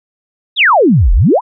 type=exponential two-way sweep; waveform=sine; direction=down then up; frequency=3951 to 36.71 to 1093 Hz; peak=-5 dBFS; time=0.56-1.41 s; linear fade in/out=50 ms; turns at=1.13 s; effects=none